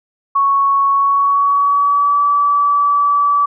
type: tone with pitch glide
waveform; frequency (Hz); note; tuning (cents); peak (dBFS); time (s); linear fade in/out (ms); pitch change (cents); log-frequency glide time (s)
sine; 1108.7 to 1151.8; C#6 to D6; 0 to -34; -10; 0.35-3.46; 10; +66; 0.91-2.21
effects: none